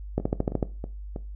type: two click trains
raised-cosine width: 2 ms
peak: -20 / -10 dBFS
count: 4 / 7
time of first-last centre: 0.2-1.162 / 0.18-0.628 s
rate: 3.12 / 13.4 Hz
effects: noise-tail reverb RT60 0.3 s tail -17 dB re dry + added 50 Hz sine -35 dBFS peak until 1.35 s